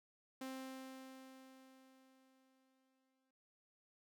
sawtooth tone with exponential decay, 263 Hz, C4, 9 cents sharp, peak -40 dBFS, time 0.41-3.31 s, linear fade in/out 5 ms, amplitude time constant 630 ms, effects none

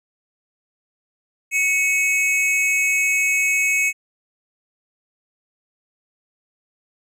square tone pair together, 2218 / 2556 Hz, C#7 / D#7, 0 / +46 cents, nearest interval major second, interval 246 cents, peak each -20 dBFS, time 1.51-3.93 s, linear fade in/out 50 ms, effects low-pass 12000 Hz 12 dB/octave

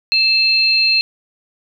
sine tone pair together, 2637 / 4186 Hz, E7 / C8, 0 / 0 cents, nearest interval minor sixth, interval 800 cents, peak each -15 / -13 dBFS, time 0.12-1.01 s, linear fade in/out 0 ms, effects none

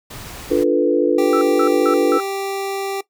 pink noise, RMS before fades -34 dBFS, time 0.1-0.64 s, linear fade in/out 10 ms
sine chord, B half-diminished seventh, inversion first, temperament equal, 293.7 / 349.2 / 440 / 493.9 Hz, D4 / F4 / A4 / B4, 0 / 0 / 0 / 0 cents, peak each -18 dBFS, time 0.5-2.19 s, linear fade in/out 20 ms
25% pulse tone, 392 Hz, G4, in tune, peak -18 dBFS, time 1.18-3.01 s, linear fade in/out 5 ms
sine tone bursts, 1318.5 Hz, E6, in tune, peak -18 dBFS, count 4, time 1.33-2.202 s, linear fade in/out 2 ms, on 83 ms, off 180 ms
effects noise-tail reverb RT60 0.1 s tail -18 dB re dry

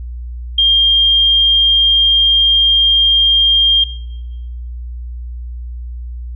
sine tone, 3207 Hz, G7, 39 cents sharp, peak -7 dBFS, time 0.58-3.84 s, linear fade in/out 5 ms, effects noise-tail reverb RT60 1.0 s tail -19 dB re dry + added 60 Hz sine -23 dBFS peak until 6.35 s

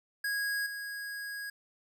square tone with level steps, 1650 Hz, G#6, 12 cents flat, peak -31 / -38 dBFS, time 0.24-1.5 s, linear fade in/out 5 ms, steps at 0.66 s, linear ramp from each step 5 ms, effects none

